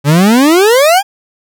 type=exponential sweep; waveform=40% pulse; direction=up; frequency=136.8 to 830.6 Hz; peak=-4 dBFS; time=0.04-1.03 s; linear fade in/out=50 ms; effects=none